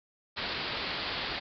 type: low-pass noise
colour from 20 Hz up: white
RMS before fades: -35 dBFS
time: 0.36-1.4 s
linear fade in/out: 20 ms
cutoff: 4800 Hz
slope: 96 dB/octave
effects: none